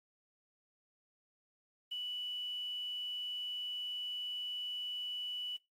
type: tone with quantisation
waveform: sine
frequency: 2960 Hz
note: F#7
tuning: in tune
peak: -37 dBFS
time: 1.91-5.57 s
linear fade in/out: 10 ms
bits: 10
effects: noise-tail reverb RT60 0.2 s tail -19 dB re dry + AAC 48 kbps